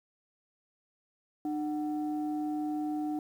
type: tone pair together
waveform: sine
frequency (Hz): 302.3 / 743.5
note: D#4 / F#5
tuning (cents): -50 / +8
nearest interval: octave + major third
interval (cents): 1558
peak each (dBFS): -30 / -38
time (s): 1.45-3.19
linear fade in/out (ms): 2
effects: tanh soft clip ceiling -24 dBFS + 10-bit